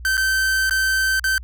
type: tone with dropouts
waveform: 45% pulse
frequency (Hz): 1547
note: G6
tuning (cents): -23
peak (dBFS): -17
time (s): 0.05-1.38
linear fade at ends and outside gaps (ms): 1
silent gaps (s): 0.17-0.177 / 0.696-0.709 / 1.196-1.241
effects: added 60 Hz sine -33 dBFS peak until 1.43 s